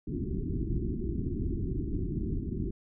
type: low-pass noise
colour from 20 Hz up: pink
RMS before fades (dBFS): -32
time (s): 0.07-2.71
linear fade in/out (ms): 10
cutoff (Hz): 390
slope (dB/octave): 96
effects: none